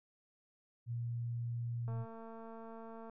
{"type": "tone", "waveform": "sine", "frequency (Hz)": 118.3, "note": "A#2", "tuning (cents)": 26, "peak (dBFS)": -36, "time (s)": [0.86, 2.06], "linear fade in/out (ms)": 50}
{"type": "click train", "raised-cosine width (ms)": 1, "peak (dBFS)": -38, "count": 276, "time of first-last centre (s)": [1.88, 3.097], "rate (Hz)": 226}
{"effects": []}